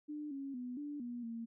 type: tone with pitch steps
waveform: sine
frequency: 298.7 / 274.9 / 247.9 / 291.7 / 241.2 / 230.1 Hz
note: D4 / C#4 / B3 / D4 / B3 / A#3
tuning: +29 / -14 / +7 / -12 / -41 / -22 cents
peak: -40 dBFS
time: 0.08-1.46 s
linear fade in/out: 20 ms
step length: 230 ms
effects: none